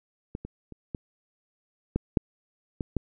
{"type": "clicks", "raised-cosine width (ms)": 3, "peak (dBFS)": [-20, -24, -29, -19, -12, -7, -17, -13], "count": 8, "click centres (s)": [0.351, 0.45, 0.723, 0.948, 1.96, 2.172, 2.808, 2.967], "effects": []}